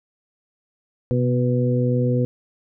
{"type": "harmonic tone with a mistuned harmonic", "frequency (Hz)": 123.47, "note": "B2", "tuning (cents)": 0, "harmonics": [1, 2, 3, 4], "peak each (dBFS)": [-19, -23, -29, -24], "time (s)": [1.11, 2.25], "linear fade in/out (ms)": 0, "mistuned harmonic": 1, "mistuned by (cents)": 36, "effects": []}